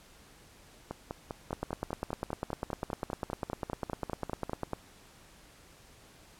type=two click trains; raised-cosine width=1 ms; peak=-22 / -18 dBFS; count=19 / 33; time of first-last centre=0.91-4.496 / 1.53-4.733 s; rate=5.02 / 9.99 Hz; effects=pink hiss -57 dBFS RMS until 6.39 s + low-pass 12000 Hz 12 dB/octave